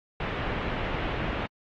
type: low-pass noise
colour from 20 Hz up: pink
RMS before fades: -31 dBFS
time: 0.2-1.46 s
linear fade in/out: 2 ms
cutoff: 2800 Hz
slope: 24 dB/octave
effects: AAC 32 kbps